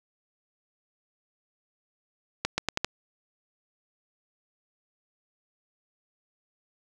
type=accelerating click train; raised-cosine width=0.2 ms; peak=-8 dBFS; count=5; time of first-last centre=2.45-2.846 s; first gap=130 ms; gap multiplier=0.82; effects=none